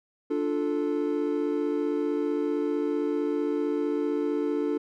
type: chord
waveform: triangle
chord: D minor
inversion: none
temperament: equal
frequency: 293.7 / 349.2 / 440 Hz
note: D4 / F4 / A4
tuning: 0 / 0 / 0 cents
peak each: -26 / -29 / -27 dBFS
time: 0.3-4.78 s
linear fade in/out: 10 ms
effects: none